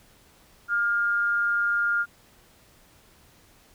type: tone with amplitude modulation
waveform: sine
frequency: 1408 Hz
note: F6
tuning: 14 cents sharp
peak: -19 dBFS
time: 0.68-2.06 s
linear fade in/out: 50 ms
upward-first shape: sine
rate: 198 Hz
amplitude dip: 45%
effects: pink hiss -57 dBFS RMS until 3.74 s